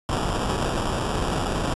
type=noise with sample-and-hold; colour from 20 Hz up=pink; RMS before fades=-25 dBFS; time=0.09-1.74 s; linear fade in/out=0 ms; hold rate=2100 Hz; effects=resampled to 24000 Hz